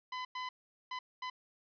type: tone bursts at uneven times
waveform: sawtooth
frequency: 1010 Hz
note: B5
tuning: 39 cents sharp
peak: -34 dBFS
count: 4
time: 0.12-0.25 / 0.35-0.49 / 0.91-0.99 / 1.22-1.3 s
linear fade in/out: 5 ms
effects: resampled to 11025 Hz + 11-bit